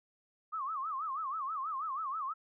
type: tone with vibrato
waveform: sine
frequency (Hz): 1174.7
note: D6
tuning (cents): 0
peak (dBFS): -34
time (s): 0.52-2.34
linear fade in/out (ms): 20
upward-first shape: sine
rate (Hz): 6.2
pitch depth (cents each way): 200
effects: none